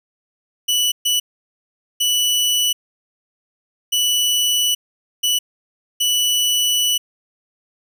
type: tone bursts at uneven times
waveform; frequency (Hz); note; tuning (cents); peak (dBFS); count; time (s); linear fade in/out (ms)
sawtooth; 2960; F#7; 0; -12; 6; 0.68-0.92 / 1.05-1.2 / 2-2.73 / 3.92-4.75 / 5.23-5.39 / 6-6.98; 10
effects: none